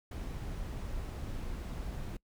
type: noise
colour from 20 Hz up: brown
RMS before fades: -39 dBFS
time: 0.11-2.17 s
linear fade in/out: 5 ms
effects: noise-tail reverb RT60 0.1 s tail -24 dB re dry